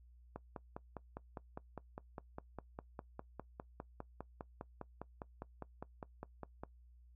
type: click train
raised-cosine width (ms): 1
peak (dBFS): -30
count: 32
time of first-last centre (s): 0.36-6.635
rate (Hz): 4.94
effects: noise-tail reverb RT60 0.1 s tail -20 dB re dry + added 60 Hz sine -59 dBFS peak until 7.15 s